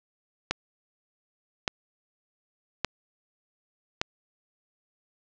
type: click train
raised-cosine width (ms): 0.2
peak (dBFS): -7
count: 4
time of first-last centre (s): 0.51-4.015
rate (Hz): 0.856
effects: low-pass 6000 Hz 12 dB/octave